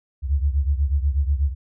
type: beating tone pair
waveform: sine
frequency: 68.4 / 76.6 Hz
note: C#2 / D#2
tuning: -23 / -27 cents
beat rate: 8.2 Hz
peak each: -19 / -23 dBFS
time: 0.22-1.55 s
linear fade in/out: 50 ms
effects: none